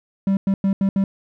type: tone bursts at uneven times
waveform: triangle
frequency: 195 Hz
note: G3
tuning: 9 cents flat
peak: -13 dBFS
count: 5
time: 0.27-0.37 / 0.47-0.54 / 0.64-0.73 / 0.81-0.89 / 0.96-1.04 s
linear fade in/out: 2 ms
effects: none